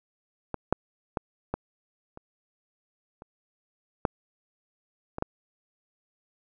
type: clicks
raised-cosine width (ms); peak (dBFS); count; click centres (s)
1; -16 / -7 / -13 / -14 / -28 / -29 / -8 / -19 / -12; 9; 0.543 / 0.726 / 1.172 / 1.54 / 2.174 / 3.221 / 4.052 / 5.184 / 5.224
effects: none